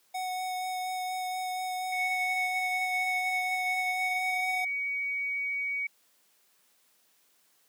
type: tone with vibrato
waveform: square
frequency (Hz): 740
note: F#5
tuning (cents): 0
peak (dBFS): -32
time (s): 0.14-4.65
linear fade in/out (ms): 10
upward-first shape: sine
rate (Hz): 4.2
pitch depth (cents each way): 10
type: tone with pitch glide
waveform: sine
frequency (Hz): 2217 to 2253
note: C#7 to C#7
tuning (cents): 0 to +28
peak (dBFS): -29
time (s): 1.92-5.87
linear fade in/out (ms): 5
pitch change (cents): +28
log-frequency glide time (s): 3.84-4.61
effects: white hiss -67 dBFS RMS until 7.68 s + high-pass 200 Hz 12 dB/octave